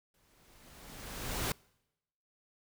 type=noise with exponential growth; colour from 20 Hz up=pink; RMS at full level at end=-32 dBFS; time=0.14-1.52 s; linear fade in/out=2 ms; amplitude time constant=300 ms; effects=noise-tail reverb RT60 0.9 s tail -26 dB re dry